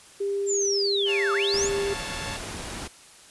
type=tone; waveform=sine; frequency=399 Hz; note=G4; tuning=31 cents sharp; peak=-24 dBFS; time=0.2-1.94 s; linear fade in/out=10 ms
type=linear two-way sweep; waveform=sine; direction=down then up; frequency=7459 to 1168 to 7459 Hz; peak=-24 dBFS; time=0.46-1.7 s; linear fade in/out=50 ms; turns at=1.33 s
type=chord; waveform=10% pulse; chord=Db augmented; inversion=none; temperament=equal; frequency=554.4 / 698.5 / 880 Hz; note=Db5 / F5 / A5; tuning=0 / 0 / 0 cents; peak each=-30 / -33 / -27 dBFS; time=1.05-2.4 s; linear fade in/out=50 ms
type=noise; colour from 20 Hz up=pink; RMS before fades=-35 dBFS; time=1.53-2.88 s; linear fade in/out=10 ms
effects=white hiss -50 dBFS RMS until 3.3 s + resampled to 24000 Hz